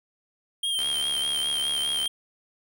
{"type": "tone with vibrato", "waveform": "square", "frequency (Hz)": 3190, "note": "G7", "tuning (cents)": 30, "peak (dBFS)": -25, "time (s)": [0.63, 2.08], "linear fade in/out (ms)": 5, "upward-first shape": "triangle", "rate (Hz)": 4.9, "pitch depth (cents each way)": 46}
{"type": "click train", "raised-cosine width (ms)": 0.2, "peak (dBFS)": -19, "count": 92, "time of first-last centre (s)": [0.79, 2.057], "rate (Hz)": 71.8}
{"effects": []}